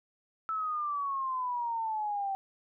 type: exponential sweep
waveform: sine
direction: down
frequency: 1318.5 to 773 Hz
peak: -30 dBFS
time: 0.49-2.35 s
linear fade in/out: 0 ms
effects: none